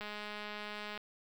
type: click train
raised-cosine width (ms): 0.3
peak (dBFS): -27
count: 203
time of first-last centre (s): 0.01-0.977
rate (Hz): 209
effects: 9-bit